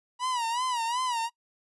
45% pulse tone with vibrato, 967 Hz, B5, 37 cents flat, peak -27 dBFS, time 0.19-1.3 s, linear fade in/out 50 ms, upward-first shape sine, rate 2.7 Hz, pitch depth 110 cents each way, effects noise-tail reverb RT60 0.1 s tail -23 dB re dry + resampled to 24000 Hz

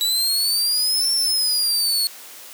sawtooth exponential two-way sweep, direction up then down, 3900 to 5440 to 4341 Hz, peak -15 dBFS, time 0.01-2.07 s, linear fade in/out 0 ms, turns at 1.12 s, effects white hiss -40 dBFS RMS until 2.53 s + high-pass 300 Hz 12 dB/octave

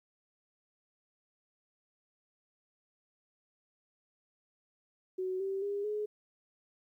sine tone with pitch steps, 372.4 / 388 / 404.2 / 421.2 Hz, F#4 / G4 / G#4 / G#4, +11 / -18 / -47 / +24 cents, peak -32 dBFS, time 5.18-6.06 s, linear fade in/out 10 ms, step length 220 ms, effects 12-bit

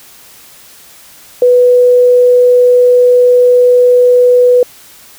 sine tone, 493.9 Hz, B4, in tune, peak -3 dBFS, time 1.42-4.63 s, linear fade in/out 2 ms, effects white hiss -38 dBFS RMS until 5.18 s

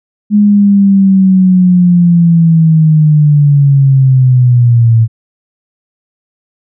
sine linear sweep, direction down, 209.1 to 111.7 Hz, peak -3 dBFS, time 0.3-5.08 s, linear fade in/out 50 ms, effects none

